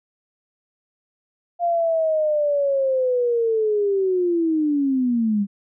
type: linear sweep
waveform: sine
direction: down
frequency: 698.5 to 196 Hz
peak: -17 dBFS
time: 1.59-5.47 s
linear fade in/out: 50 ms
effects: none